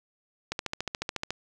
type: click train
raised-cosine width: 0.2 ms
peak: -13 dBFS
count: 12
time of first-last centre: 0.52-1.306 s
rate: 14 Hz
effects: none